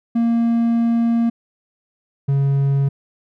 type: tone pair in turn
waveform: triangle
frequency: 232.3 / 138.65 Hz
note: A#3 / C#3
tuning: -6 / +1 cents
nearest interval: major sixth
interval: 893 cents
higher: first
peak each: -12 dBFS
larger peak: neither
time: 0.15-1.3 / 2.28-2.89 s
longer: first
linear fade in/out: 10 ms
effects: none